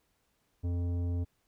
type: tone with tanh clipping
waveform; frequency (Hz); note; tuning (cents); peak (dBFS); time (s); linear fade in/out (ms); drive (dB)
sine; 87.31; F2; 0; -31; 0.63-1.25; 20; 12
effects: pink hiss -75 dBFS RMS until 1.47 s